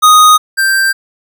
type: tone pair in turn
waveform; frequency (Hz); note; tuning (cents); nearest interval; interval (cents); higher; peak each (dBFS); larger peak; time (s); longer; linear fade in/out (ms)
square; 1244.5 / 1574.3; D#6 / G6; 0 / +7; major third; 407; second; -3 / -9; first; 0.02-0.38 / 0.57-0.93; neither; 20
effects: none